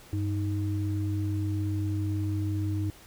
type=tone pair together; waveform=sine; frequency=98 / 312.2 Hz; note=G2 / D#4; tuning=0 / +6 cents; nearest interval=octave + minor sixth; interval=2006 cents; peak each=-27 / -33 dBFS; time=0.13-2.9 s; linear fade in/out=0 ms; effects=pink hiss -52 dBFS RMS until 3.06 s